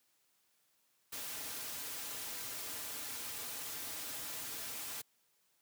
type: noise with comb filter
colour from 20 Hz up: white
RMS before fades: -43 dBFS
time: 1.12-5.02 s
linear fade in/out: 10 ms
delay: 5.4 ms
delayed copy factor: -0.55
effects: white hiss -75 dBFS RMS until 5.61 s + high-pass 100 Hz 12 dB/octave